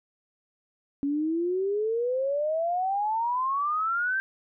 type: exponential sweep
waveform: sine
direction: up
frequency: 277.2 to 1584 Hz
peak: -24 dBFS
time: 1.03-4.2 s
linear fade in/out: 0 ms
effects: none